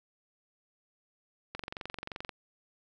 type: click train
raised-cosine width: 0.3 ms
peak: -22 dBFS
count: 18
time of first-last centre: 1.55-2.292 s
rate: 22.9 Hz
effects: none